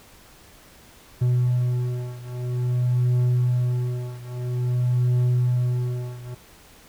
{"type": "beating tone pair", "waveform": "triangle", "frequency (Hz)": [123.47, 123.97], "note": ["B2", "B2"], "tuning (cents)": [0, 7], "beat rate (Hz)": 0.5, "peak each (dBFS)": [-20, -22], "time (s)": [1.21, 6.35], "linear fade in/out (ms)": 10, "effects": ["pink hiss -50 dBFS RMS until 6.88 s"]}